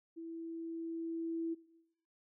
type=tone with level ramp; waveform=sine; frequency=330 Hz; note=E4; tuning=2 cents sharp; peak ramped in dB=-43 to -34 dBFS; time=0.16-1.55 s; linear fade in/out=20 ms; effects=noise-tail reverb RT60 0.9 s tail -19 dB re dry